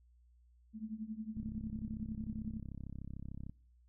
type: tone with tremolo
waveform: sine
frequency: 218.2 Hz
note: A3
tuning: 14 cents flat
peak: -36 dBFS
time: 0.73-2.61 s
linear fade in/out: 50 ms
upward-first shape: triangle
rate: 11 Hz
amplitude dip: 95%
type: click train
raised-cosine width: 5 ms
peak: -33 dBFS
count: 72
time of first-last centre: 1.37-3.496 s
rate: 33.4 Hz
effects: noise-tail reverb RT60 0.6 s tail -26 dB re dry + added 60 Hz sine -63 dBFS peak until 3.88 s